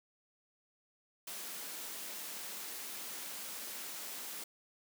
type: high-pass noise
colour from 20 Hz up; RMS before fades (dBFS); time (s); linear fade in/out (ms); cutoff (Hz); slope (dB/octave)
white; -44; 1.27-4.44; 5; 180; 24
effects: none